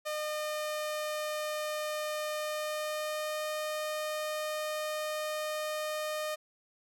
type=tone with pitch glide; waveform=sawtooth; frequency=608 to 612.6 Hz; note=D#5 to D#5; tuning=-40 to -27 cents; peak=-29 dBFS; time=0.05-6.36 s; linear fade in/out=20 ms; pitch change=+13 cents; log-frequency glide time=2.35-3.45 s; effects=none